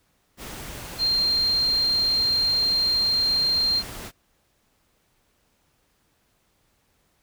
sine tone in noise, 4186 Hz, C8, in tune, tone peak -19 dBFS, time 0.98-3.83 s, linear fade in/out 50 ms, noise pink, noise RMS -37 dBFS, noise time 0.37-4.12 s, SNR +15 dB, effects pink hiss -67 dBFS RMS until 7.22 s

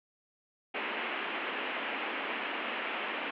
white band-pass noise, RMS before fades -36 dBFS, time 0.74-3.31 s, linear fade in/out 10 ms, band 220 to 2900 Hz, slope 48 dB/octave, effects none

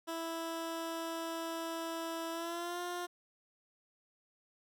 15% pulse tone with pitch glide, 329.6 to 353.3 Hz, E4 to F4, 0 to +20 cents, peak -31 dBFS, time 0.07-3.07 s, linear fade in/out 20 ms, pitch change +120 cents, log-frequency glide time 2.31-2.8 s, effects none

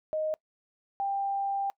sine tone pair in turn, 622.3 / 791.8 Hz, D#5 / G5, 0 / +17 cents, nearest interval major third, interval 417 cents, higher second, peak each -27 dBFS, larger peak neither, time 0.13-0.34 / 1-1.7 s, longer second, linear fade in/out 0 ms, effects noise-tail reverb RT60 0.1 s tail -24 dB re dry

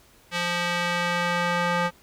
square tone with band-pass filter sweep, 174.61 Hz, F3, in tune, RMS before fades -25 dBFS, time 0.31-1.91 s, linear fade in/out 50 ms, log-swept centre 2700 to 1300 Hz, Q 0.9, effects pink hiss -56 dBFS RMS until 2.02 s

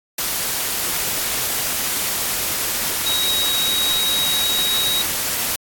sine tone in noise, 3811 Hz, A#7, 38 cents sharp, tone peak -18 dBFS, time 3.06-5.02 s, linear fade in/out 5 ms, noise white, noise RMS -22 dBFS, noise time 0.18-5.56 s, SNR +1 dB, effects AAC 64 kbps

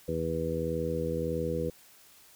harmonic tone, 81.6 Hz, E2, 17 cents flat, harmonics 1 / 2 / 3 / 4 / 5 / 6, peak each -38 / -35 / -39 / -38 / -37 / -32 dBFS, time 0.08-1.7 s, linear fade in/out 5 ms, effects white hiss -57 dBFS RMS until 2.35 s

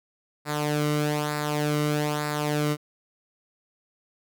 sawtooth tone with flanger, 149.1 Hz, D3, 27 cents sharp, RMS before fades -26 dBFS, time 0.45-2.77 s, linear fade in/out 50 ms, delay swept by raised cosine 0.32 to 1.2 ms, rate 1.1 Hz, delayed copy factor -0.65, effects none

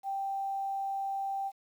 sine tone with quantisation, 784 Hz, G5, in tune, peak -31 dBFS, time 0.03-1.52 s, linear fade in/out 50 ms, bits 10, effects none

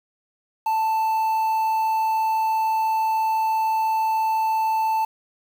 triangle tone with quantisation, 883 Hz, A5, 6 cents sharp, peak -17 dBFS, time 0.66-5.05 s, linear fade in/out 5 ms, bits 7, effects none

